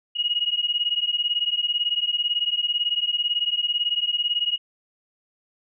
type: beating tone pair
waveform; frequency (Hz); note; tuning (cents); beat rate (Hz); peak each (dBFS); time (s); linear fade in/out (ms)
sine; 2880 / 2898; F#7 / F#7; -47 / -37; 18; -24; 0.15-4.58; 20
effects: none